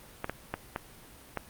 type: clicks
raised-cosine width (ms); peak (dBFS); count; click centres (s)
0.5; -16; 5; 0.244 / 0.296 / 0.54 / 0.761 / 1.373
effects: pink hiss -52 dBFS RMS until 1.49 s + Opus 32 kbps